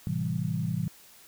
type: chord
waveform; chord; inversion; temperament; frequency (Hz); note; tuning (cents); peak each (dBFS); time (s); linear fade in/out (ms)
sine; A minor seventh; none; equal; 110 / 130.81 / 164.81 / 196; A2 / C3 / E3 / G3; 0 / 0 / 0 / 0; -34 / -33 / -30 / -35; 0.07-0.88; 0
effects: white hiss -54 dBFS RMS until 1.27 s